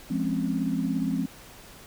sine chord, Db major seventh, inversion first, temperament just, 173.24 / 207.9 / 259.9 / 277.2 Hz, F3 / Ab3 / C4 / Db4, -14 / +2 / -11 / 0 cents, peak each -30 / -30 / -28 / -33 dBFS, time 0.1-1.26 s, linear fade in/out 10 ms, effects pink hiss -48 dBFS RMS until 1.86 s

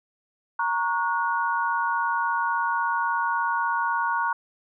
sine chord, F# major, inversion first, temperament equal with one note detuned, 932.3 / 1108.7 / 1454.6 Hz, A#5 / C#6 / F#6, 0 / 0 / -30 cents, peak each -25 / -28 / -27 dBFS, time 0.59-4.33 s, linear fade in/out 5 ms, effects none

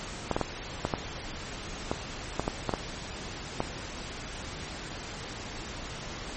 clicks, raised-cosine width 1 ms, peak -12 dBFS, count 11, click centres 0.313 / 0.365 / 0.413 / 0.851 / 0.938 / 1.915 / 2.396 / 2.479 / 2.693 / 2.738 / 3.604 s, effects pink hiss -39 dBFS RMS until 6.36 s + MP3 32 kbps

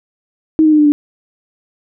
sine tone with pitch steps, 315.3 / 309.5 / 303.9 / 298.3 / 292.8 Hz, D#4 / D#4 / D#4 / D4 / D4, +23 / -9 / -41 / +27 / -5 cents, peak -6 dBFS, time 0.59-0.92 s, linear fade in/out 0 ms, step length 66 ms, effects none

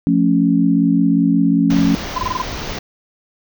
sine chord, F augmented, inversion none, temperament equal, 174.61 / 220 / 277.2 Hz, F3 / A3 / C#4, 0 / 0 / 0 cents, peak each -16 / -17 / -14 dBFS, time 0.07-1.95 s, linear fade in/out 0 ms
pink band-stop noise, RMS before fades -26 dBFS, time 1.7-2.79 s, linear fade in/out 5 ms, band 6500 to 16000 Hz, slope 96 dB/octave
sine tone bursts, 1017 Hz, C6, 50 cents flat, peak -16 dBFS, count 6, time 2.16-2.42 s, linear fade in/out 5 ms, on 25 ms, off 22 ms
effects none

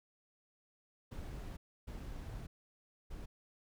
brown noise bursts at uneven times, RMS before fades -45 dBFS, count 3, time 1.11-1.57 / 1.87-2.47 / 3.1-3.26 s, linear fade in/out 10 ms, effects none

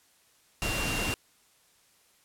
sine tone in noise, 2767 Hz, F7, 17 cents flat, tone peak -33 dBFS, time 0.62-1.14 s, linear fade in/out 0 ms, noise pink, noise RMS -31 dBFS, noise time 0.62-1.14 s, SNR -5 dB, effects white hiss -64 dBFS RMS until 2.24 s + low-pass 12000 Hz 12 dB/octave

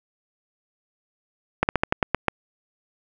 slowing click train, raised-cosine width 0.5 ms, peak -3 dBFS, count 8, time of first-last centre 1.63-2.283 s, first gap 59 ms, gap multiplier 1.15, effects none

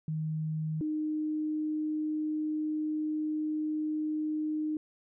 sine tone pair in turn, 156.5 / 307.3 Hz, D#3 / D#4, +10 / -21 cents, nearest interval octave, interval 1169 cents, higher second, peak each -30 / -29 dBFS, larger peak second, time 0.08-0.81 / 0.81-4.77 s, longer second, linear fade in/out 2 ms, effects none

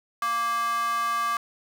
square tone with high-pass filter, 233.1 Hz, A#3, in tune, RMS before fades -26 dBFS, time 0.22-1.37 s, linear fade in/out 2 ms, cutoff 1200 Hz, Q 5.7, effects none

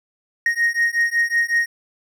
triangle beating tone pair, 1864.7 / 1870.1 Hz, A#6 / A#6, 0 / +5 cents, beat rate 5.4 Hz, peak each -18 dBFS, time 0.46-1.66 s, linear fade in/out 2 ms, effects none

